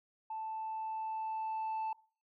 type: tone with level ramp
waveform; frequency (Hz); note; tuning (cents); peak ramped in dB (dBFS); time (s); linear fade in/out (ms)
sine; 880; A5; 0; -37 to -31; 0.3-1.93; 5
effects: noise-tail reverb RT60 0.4 s tail -23 dB re dry + tanh soft clip ceiling -33 dBFS